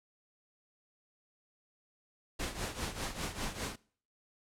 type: noise with tremolo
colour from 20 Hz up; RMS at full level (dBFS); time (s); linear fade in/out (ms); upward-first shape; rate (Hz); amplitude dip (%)
pink; -35; 2.39-3.76; 10; triangle; 5; 80
effects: noise-tail reverb RT60 0.5 s tail -23 dB re dry + low-pass 10000 Hz 12 dB/octave